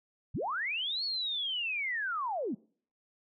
sine linear two-way sweep, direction up then down, 57 to 4435 to 180.7 Hz, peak -31 dBFS, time 0.34-2.55 s, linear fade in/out 10 ms, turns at 1.04 s, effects noise-tail reverb RT60 0.5 s tail -24 dB re dry

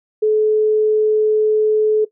sine tone, 429.8 Hz, A4, 41 cents flat, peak -11 dBFS, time 0.22-2.05 s, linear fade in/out 10 ms, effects noise-tail reverb RT60 0.1 s tail -17 dB re dry

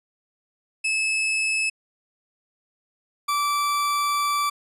40% pulse tone pair in turn, 2600 / 1162.5 Hz, E7 / D6, -24 / -18 cents, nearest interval octave + major second, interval 1394 cents, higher first, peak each -20 dBFS, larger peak neither, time 0.84-1.7 / 3.28-4.5 s, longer second, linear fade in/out 10 ms, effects resampled to 32000 Hz

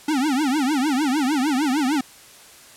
square tone with vibrato, 280.8 Hz, C#4, 22 cents sharp, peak -19 dBFS, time 0.08-2.01 s, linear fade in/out 5 ms, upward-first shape triangle, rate 6.6 Hz, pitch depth 250 cents each way, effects white hiss -46 dBFS RMS until 2.76 s + low-pass 11000 Hz 12 dB/octave

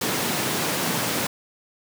pink high-pass noise, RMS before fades -25 dBFS, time 0.01-1.27 s, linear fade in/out 5 ms, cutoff 130 Hz, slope 24 dB/octave, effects none

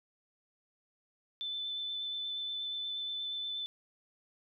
sine tone with vibrato, 3520 Hz, A7, in tune, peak -35 dBFS, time 1.41-3.66 s, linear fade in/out 0 ms, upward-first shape sine, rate 8.4 Hz, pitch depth 11 cents each way, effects none

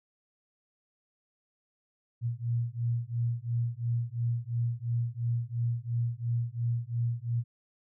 sine beating tone pair, 116.8 / 119.7 Hz, A#2 / A#2, +4 / +46 cents, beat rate 2.9 Hz, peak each -31 dBFS, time 2.21-7.44 s, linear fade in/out 50 ms, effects none

